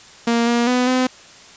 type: tone with pitch steps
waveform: sawtooth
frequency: 233.7 / 237.2 / 249.5 / 255.3 Hz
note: A#3 / A#3 / B3 / C4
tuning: +5 / +30 / +18 / -42 cents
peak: -11 dBFS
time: 0.27-1.07 s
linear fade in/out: 5 ms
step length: 200 ms
effects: white hiss -43 dBFS RMS until 1.56 s + resampled to 16000 Hz